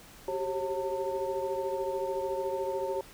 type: tone cluster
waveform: sine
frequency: 382.1 / 395.8 / 542 / 902 Hz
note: G4 / G4 / C#5 / A5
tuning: -44 / +17 / -39 / +43 cents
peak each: -35 / -37 / -33 / -37 dBFS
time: 0.28-3.01 s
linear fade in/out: 2 ms
effects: pink hiss -52 dBFS RMS until 3.13 s